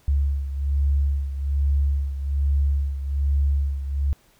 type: beating tone pair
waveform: sine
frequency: 69.9 / 71.1 Hz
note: C#2 / C#2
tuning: +15 / +45 cents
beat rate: 1.2 Hz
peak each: -20 / -26 dBFS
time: 0.08-4.13 s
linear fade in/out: 0 ms
effects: pink hiss -59 dBFS RMS until 4.39 s